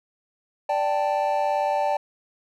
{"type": "chord", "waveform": "triangle", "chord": "D suspended fourth", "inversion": "none", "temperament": "just", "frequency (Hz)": [587.3, 783.1, 881], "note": ["D5", "G5", "A5"], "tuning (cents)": [0, -2, 2], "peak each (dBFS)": [-23, -23, -24], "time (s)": [0.69, 1.97], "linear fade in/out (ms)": 5, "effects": []}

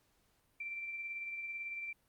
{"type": "tone with tremolo", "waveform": "sine", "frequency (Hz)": 2349, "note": "D7", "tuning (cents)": 0, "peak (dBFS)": -38, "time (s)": [0.6, 1.93], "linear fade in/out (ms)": 5, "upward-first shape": "sine", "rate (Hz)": 18, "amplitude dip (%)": 35, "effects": ["pink hiss -74 dBFS RMS until 2.08 s", "Opus 48 kbps"]}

